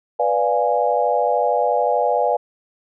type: chord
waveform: sine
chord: B diminished seventh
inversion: none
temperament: equal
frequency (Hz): 493.9 / 587.3 / 698.5 / 830.6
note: B4 / D5 / F5 / Ab5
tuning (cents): 0 / 0 / 0 / 0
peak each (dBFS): -21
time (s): 0.19-2.37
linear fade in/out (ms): 10
effects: none